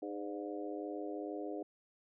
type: harmonic tone with a mistuned harmonic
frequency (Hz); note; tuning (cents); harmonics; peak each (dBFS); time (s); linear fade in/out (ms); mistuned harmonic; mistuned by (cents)
102.4; G#2; -24; 3 / 4 / 5 / 6 / 7; -42 / -44 / -46 / -48 / -49; 0.02-1.63; 5; 6; -46
effects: none